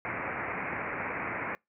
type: low-pass noise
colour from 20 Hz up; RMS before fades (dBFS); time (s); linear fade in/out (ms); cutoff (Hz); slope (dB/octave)
white; -35; 0.05-1.55; 0; 2400; 96
effects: noise-tail reverb RT60 0.2 s tail -26 dB re dry + high-pass 100 Hz 12 dB/octave